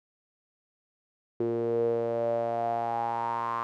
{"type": "tone with band-pass filter sweep", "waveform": "sawtooth", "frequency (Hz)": 116.54, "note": "A#2", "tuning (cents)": 0, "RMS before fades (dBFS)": -29, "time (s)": [1.4, 3.63], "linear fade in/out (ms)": 0, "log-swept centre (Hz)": [380, 1100], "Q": 8, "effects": []}